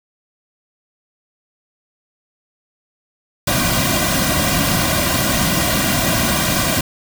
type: noise with comb filter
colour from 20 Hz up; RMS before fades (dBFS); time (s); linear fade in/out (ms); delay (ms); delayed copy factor
pink; -17; 3.47-6.81; 5; 2.3; -1
effects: none